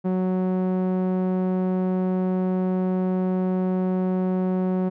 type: tone with low-pass filter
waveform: sawtooth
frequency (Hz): 185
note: F#3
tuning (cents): 0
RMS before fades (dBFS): -23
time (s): 0.04-4.9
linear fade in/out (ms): 20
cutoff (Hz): 700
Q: 0.61
effects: none